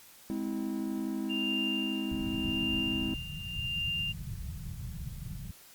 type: chord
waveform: triangle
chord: Ab augmented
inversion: none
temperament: just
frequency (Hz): 207.7 / 259.6 / 324.5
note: Ab3 / C4 / E4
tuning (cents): 0 / -13 / -27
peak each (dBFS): -34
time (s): 0.3-3.14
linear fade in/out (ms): 0
type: tone with tremolo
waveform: sine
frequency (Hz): 2794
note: F7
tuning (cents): 0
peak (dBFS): -30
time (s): 1.29-4.13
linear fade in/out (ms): 20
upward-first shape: sine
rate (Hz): 0.86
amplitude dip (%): 75
type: low-pass noise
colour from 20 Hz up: white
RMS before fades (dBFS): -40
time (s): 2.11-5.51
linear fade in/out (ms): 5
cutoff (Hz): 170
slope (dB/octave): 48
effects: white hiss -55 dBFS RMS until 5.74 s + Opus 48 kbps